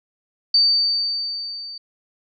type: tone with level ramp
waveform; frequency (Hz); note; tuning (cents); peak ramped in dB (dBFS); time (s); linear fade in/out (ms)
sine; 4598; D8; -37; -11 to -32; 0.54-1.78; 5
effects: none